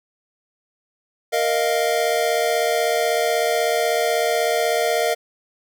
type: chord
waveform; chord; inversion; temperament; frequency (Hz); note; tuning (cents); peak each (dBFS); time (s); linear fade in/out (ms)
square; Bb suspended fourth; none; equal; 466.2 / 622.3 / 698.5; Bb4 / Eb5 / F5; 0 / 0 / 0; -23; 1.32-5.15; 20
effects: none

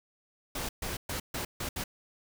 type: noise bursts at uneven times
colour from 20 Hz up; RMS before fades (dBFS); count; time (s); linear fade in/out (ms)
pink; -35; 6; 0.55-0.69 / 0.82-0.97 / 1.09-1.2 / 1.34-1.45 / 1.6-1.69 / 1.76-1.84; 5
effects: none

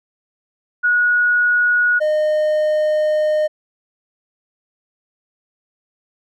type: tone pair in turn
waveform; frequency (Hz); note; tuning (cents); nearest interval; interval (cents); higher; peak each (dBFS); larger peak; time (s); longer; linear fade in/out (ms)
sine / triangle; 1456 / 612.2; F#6 / D#5; -28 / -28; octave + minor third; 1500; first; -12; neither; 0.83-2 / 2-3.48; second; 20
effects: none

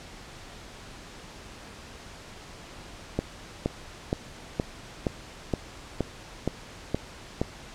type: click train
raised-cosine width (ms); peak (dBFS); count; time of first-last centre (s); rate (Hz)
2; -11; 10; 3.19-7.415; 2.13
effects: pink hiss -45 dBFS RMS until 7.74 s + low-pass 7000 Hz 12 dB/octave

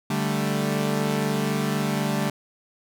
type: chord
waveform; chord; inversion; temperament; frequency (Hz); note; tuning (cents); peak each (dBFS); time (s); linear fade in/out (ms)
sawtooth; D suspended fourth; none; equal; 146.83 / 196 / 220; D3 / G3 / A3; 0 / 0 / 0; -23; 0.1-2.3; 5
effects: none

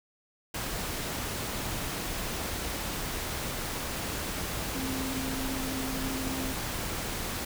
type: tone in noise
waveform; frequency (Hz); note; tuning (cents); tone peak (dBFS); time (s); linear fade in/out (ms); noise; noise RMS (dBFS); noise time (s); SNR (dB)
sine; 263.3; C4; +11; -34; 4.75-6.53; 5; pink; -34; 0.54-7.45; -3
effects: none

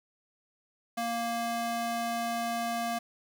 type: tone with high-pass filter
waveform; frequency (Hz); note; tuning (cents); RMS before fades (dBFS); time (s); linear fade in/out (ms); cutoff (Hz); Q
square; 233.1; A#3; 0; -32; 0.97-2.99; 10; 470; 4.1
effects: 9-bit

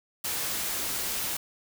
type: noise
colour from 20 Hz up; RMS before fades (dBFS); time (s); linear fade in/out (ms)
white; -31; 0.24-1.37; 5
effects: none

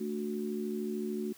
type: harmonic tone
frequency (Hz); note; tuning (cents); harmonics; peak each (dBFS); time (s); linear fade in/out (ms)
73.42; D2; 0; 3 / 4 / 5; -35 / -42 / -36; 0-1.33; 10
effects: white hiss -57 dBFS RMS until 1.37 s

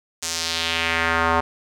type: tone with band-pass filter sweep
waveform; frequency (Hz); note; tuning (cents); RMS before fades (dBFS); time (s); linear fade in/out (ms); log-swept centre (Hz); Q
square; 82.8; E2; +8; -22; 0.22-1.41; 10; 7000 to 990; 1.8
effects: none

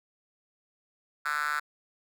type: tone with high-pass filter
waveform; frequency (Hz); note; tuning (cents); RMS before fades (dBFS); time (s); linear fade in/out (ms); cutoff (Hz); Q
5% pulse; 148.5; D3; +20; -30; 1.25-1.6; 10; 1400; 6.1
effects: none

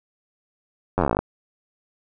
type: slowing click train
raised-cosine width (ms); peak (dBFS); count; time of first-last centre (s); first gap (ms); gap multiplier
1; -6; 15; 0.98-1.19; 10; 1.06
effects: none

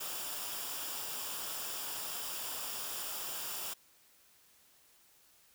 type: noise with comb filter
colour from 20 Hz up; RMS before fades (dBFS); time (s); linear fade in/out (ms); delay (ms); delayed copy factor
white; -40; 0-3.74; 10; 0.48; -0.55
effects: white hiss -65 dBFS RMS until 5.54 s

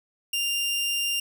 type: tone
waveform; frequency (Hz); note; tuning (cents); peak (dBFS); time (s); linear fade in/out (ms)
sawtooth; 2794; F7; 0; -21; 0.33-1.2; 5
effects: none

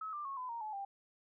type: tone with pitch steps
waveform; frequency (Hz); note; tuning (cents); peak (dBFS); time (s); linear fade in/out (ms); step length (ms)
sine; 1287 / 1187 / 1094.8 / 1009.8 / 931.3 / 859 / 792.2; E6 / D6 / C#6 / B5 / A#5 / A5 / G5; -42 / +18 / -22 / +38 / -2 / -42 / +18; -39; 0.01-0.85; 5; 120
effects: none

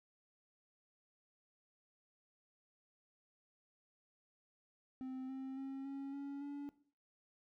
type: tone with pitch steps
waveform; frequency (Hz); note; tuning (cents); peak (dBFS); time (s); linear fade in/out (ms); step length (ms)
triangle; 260.1 / 265 / 269.9 / 274.9 / 280.1 / 285.3; C4 / C4 / C#4 / C#4 / C#4 / C#4; -10 / +22 / -46 / -14 / +18 / +50; -40; 5.01-6.69; 0; 280
effects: noise-tail reverb RT60 0.5 s tail -18 dB re dry

